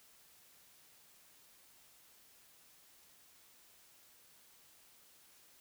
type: silence
effects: white hiss -64 dBFS RMS until 5.6 s